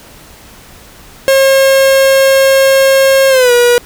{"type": "tone with pitch glide", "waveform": "45% pulse", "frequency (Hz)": [539, 483], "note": ["C#5", "B4"], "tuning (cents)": [-49, -39], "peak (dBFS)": -5, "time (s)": [1.28, 3.78], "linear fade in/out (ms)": 0, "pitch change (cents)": -190, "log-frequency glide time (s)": [3.29, 3.52], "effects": ["pink hiss -37 dBFS RMS until 3.85 s"]}